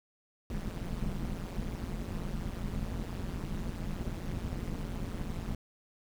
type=noise with amplitude modulation; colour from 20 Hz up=brown; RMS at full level=-32 dBFS; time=0.5-5.55 s; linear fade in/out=2 ms; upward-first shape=sine; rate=177 Hz; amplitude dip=100%; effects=none